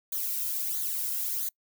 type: noise with flanger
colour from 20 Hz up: violet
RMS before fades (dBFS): -31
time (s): 0.12-1.49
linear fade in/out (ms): 5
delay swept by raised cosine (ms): 0.37 to 1.77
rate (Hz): 1.5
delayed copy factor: -0.95
effects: noise-tail reverb RT60 0.1 s tail -25 dB re dry